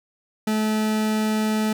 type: tone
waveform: 40% pulse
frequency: 216.2 Hz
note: A3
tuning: 30 cents flat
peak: -19 dBFS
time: 0.47-1.73 s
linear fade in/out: 5 ms
effects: none